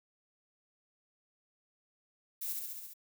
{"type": "noise with echo", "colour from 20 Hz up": "violet", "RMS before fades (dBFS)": -38, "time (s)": [2.41, 2.53], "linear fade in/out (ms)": 10, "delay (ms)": 68, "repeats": 6, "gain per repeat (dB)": -2, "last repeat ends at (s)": 2.938, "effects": []}